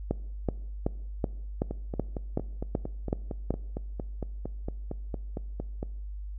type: two click trains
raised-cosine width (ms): 2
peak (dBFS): -13 / -20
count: 10 / 19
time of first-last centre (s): 0.11-3.506 / 1.71-5.829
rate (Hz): 2.65 / 4.37
effects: noise-tail reverb RT60 0.9 s tail -21 dB re dry + added 50 Hz sine -35 dBFS peak until 6.38 s